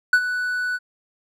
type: tone with ADSR envelope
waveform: triangle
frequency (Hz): 1485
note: F#6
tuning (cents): +6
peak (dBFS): -8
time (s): 0.13-0.79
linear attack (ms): 3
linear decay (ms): 64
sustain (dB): -12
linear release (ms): 39
effects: none